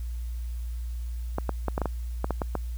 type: clicks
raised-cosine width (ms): 1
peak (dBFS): -13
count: 10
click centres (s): 1.384 / 1.493 / 1.683 / 1.779 / 1.817 / 1.857 / 2.244 / 2.307 / 2.418 / 2.553
effects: added 59 Hz sine -30 dBFS peak until 2.77 s + white hiss -56 dBFS RMS until 2.77 s